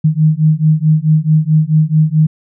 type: beating tone pair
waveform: sine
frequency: 153.4 / 158 Hz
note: D#3 / D#3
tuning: -24 / +27 cents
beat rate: 4.6 Hz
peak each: -11 dBFS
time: 0.04-2.27 s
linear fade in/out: 10 ms
effects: none